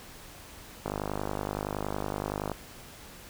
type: click train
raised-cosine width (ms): 1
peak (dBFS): -17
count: 85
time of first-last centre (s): 0.86-2.517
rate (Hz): 50.7
effects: pink hiss -48 dBFS RMS until 3.29 s